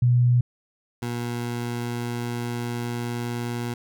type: tone pair in turn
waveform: sine / 20% pulse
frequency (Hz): 122.4 / 119.67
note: B2 / A#2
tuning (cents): -15 / +46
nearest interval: unison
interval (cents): 39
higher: first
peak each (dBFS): -15 / -22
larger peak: first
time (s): 0.02-0.41 / 1.02-3.74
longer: second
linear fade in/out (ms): 5
effects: none